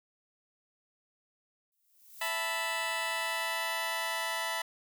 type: noise with exponential growth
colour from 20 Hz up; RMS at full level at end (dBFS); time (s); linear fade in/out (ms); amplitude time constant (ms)
violet; -42; 1.72-2.28; 1; 120
type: chord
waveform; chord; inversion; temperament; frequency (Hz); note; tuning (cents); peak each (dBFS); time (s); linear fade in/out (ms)
15% pulse; E suspended fourth; none; just; 659.3 / 879 / 988.9; E5 / A5 / B5; 0 / -2 / +2; -31 / -31 / -29; 2.21-4.62; 5
effects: none